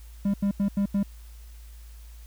triangle tone bursts, 200 Hz, G3, 35 cents sharp, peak -19 dBFS, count 5, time 0.25-1.031 s, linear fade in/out 5 ms, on 89 ms, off 84 ms, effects added 56 Hz sine -42 dBFS peak until 2.26 s + white hiss -57 dBFS RMS until 2.26 s

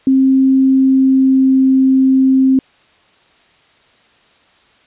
sine tone with pitch glide, 265.6 to 264.1 Hz, C4 to C4, +26 to +16 cents, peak -7 dBFS, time 0.07-2.59 s, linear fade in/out 2 ms, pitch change -10 cents, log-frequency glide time 0.64-1.66 s, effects white hiss -51 dBFS RMS until 4.86 s + resampled to 8000 Hz

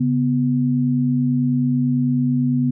sine tone pair together, 138.59 / 247.7 Hz, C#3 / B3, 0 / +5 cents, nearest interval minor seventh, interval 1005 cents, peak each -20 / -17 dBFS, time 0-2.71 s, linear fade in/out 10 ms, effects none

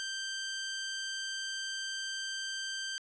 15% pulse tone, 1568 Hz, G6, in tune, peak -29 dBFS, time 0-2.98 s, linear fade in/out 0 ms, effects resampled to 22050 Hz + 10-bit

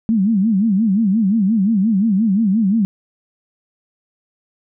sine tone with vibrato, 207.7 Hz, G#3, in tune, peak -12 dBFS, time 0.09-2.85 s, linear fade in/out 0 ms, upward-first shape sine, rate 5.7 Hz, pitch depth 190 cents each way, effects none

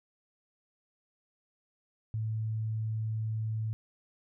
sine tone, 110 Hz, A2, in tune, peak -30 dBFS, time 2.14-3.73 s, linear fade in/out 0 ms, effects none

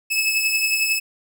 sawtooth beating tone pair, 2595 / 2606 Hz, E7 / E7, -28 / -20 cents, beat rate 11 Hz, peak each -16 / -22 dBFS, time 0.1-1 s, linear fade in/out 20 ms, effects none

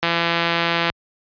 click train, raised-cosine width 0.3 ms, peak -3 dBFS, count 148, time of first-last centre 0.03-0.9 s, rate 169 Hz, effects high-pass 60 Hz 12 dB/octave + resampled to 11025 Hz

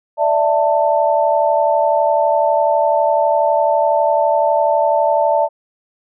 sine chord, D suspended second, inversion none, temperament equal with one note detuned, 587.3 / 659.3 / 889.2 Hz, D5 / E5 / A5, 0 / 0 / +18 cents, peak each -16 dBFS, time 0.17-5.49 s, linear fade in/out 50 ms, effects none

